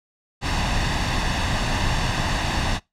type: noise with comb filter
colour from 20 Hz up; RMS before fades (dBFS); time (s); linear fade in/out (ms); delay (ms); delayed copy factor
pink; -22; 0.41-2.8; 50; 1.1; +0.55
effects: noise-tail reverb RT60 0.2 s tail -23 dB re dry + low-pass 5000 Hz 12 dB/octave